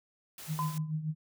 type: noise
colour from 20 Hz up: white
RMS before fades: -46 dBFS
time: 0.38-0.78 s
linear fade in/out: 2 ms
type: tone with tremolo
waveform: sine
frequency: 155.56 Hz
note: D#3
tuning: in tune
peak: -28 dBFS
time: 0.47-1.15 s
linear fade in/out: 50 ms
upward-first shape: triangle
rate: 6.8 Hz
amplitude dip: 75%
type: tone with exponential decay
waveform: sine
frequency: 1018 Hz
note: C6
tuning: 48 cents flat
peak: -28 dBFS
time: 0.59-0.91 s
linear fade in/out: 0 ms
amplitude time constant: 69 ms
effects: none